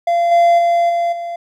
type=tone with level steps; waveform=triangle; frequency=687 Hz; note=F5; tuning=29 cents flat; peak=-10 / -6 / -9 / -12 / -20 dBFS; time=0.07-1.36 s; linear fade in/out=5 ms; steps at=0.31 / 0.58 / 0.89 / 1.12 s; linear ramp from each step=10 ms; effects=none